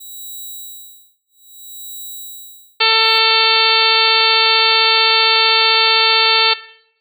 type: tone with tremolo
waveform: 5% pulse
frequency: 3881 Hz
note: B7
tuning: 31 cents flat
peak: -20 dBFS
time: 0-3.19 s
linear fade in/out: 10 ms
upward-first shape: sine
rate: 0.61 Hz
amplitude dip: 100%
type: harmonic tone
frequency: 446.1 Hz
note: A4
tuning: 24 cents sharp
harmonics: 1 / 2 / 3 / 4 / 5 / 6 / 7 / 8 / 9 / 10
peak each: -22 / -20 / -19 / -23 / -20 / -17 / -20 / -18 / -22 / -17 dBFS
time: 2.8-6.54 s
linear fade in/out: 10 ms
effects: noise-tail reverb RT60 0.7 s tail -17 dB re dry